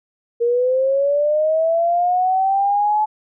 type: linear sweep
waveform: sine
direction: up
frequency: 466.2 to 860 Hz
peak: -14 dBFS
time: 0.4-3.06 s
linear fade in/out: 20 ms
effects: none